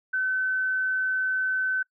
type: tone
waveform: sine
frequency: 1522 Hz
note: F#6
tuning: 48 cents sharp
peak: -23 dBFS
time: 0.13-1.83 s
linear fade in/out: 10 ms
effects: noise-tail reverb RT60 0.1 s tail -24 dB re dry